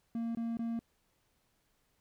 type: tone bursts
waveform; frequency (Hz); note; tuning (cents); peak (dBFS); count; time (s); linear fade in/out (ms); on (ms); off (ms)
triangle; 230.7; A#3; -18; -31; 3; 0.15-0.792; 2; 200; 21
effects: pink hiss -75 dBFS RMS until 2 s